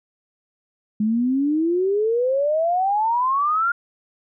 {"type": "exponential sweep", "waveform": "sine", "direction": "up", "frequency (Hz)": [208.2, 1424], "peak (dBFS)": -17, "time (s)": [1, 3.72], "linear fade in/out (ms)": 5, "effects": []}